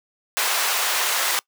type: high-pass noise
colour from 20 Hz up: pink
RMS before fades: -22 dBFS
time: 0.37-1.39 s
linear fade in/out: 0 ms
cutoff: 830 Hz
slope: 12 dB/octave
effects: noise-tail reverb RT60 0.1 s tail -24 dB re dry + high-pass 400 Hz 12 dB/octave